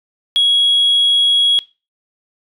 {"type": "tone", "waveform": "sine", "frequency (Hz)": 3322, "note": "G#7", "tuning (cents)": 0, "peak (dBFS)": -8, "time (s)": [0.36, 1.59], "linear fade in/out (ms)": 0, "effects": ["noise-tail reverb RT60 0.3 s tail -21 dB re dry", "tanh soft clip ceiling -7 dBFS"]}